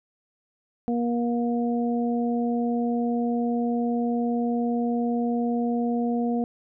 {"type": "harmonic tone", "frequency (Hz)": 237.5, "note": "A#3", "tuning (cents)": 33, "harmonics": [1, 2, 3], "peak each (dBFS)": [-23, -30, -32], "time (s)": [0.88, 6.44], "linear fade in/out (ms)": 0, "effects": []}